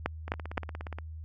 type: two click trains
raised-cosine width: 0.5 ms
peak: -13 / -24 dBFS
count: 3 / 13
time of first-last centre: 0.06-0.578 / 0.28-0.986 s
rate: 3.86 / 17 Hz
effects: added 79 Hz sine -39 dBFS peak until 1.24 s